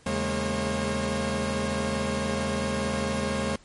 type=tone cluster; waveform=sawtooth; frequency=81.1 / 138.4 / 205.5 / 230.1 / 540 Hz; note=E2 / C#3 / G#3 / A#3 / C#5; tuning=-28 / -2 / -18 / -22 / -45 cents; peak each=-30 / -33 / -26 / -29 / -27 dBFS; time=0.06-3.56 s; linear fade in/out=5 ms; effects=pink hiss -56 dBFS RMS until 3.64 s + MP3 48 kbps